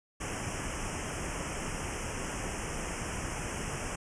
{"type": "band-stop noise", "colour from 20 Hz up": "pink", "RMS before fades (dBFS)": -36, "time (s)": [0.2, 3.96], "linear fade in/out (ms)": 10, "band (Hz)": [3100, 5300], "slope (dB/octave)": 96, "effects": ["resampled to 22050 Hz"]}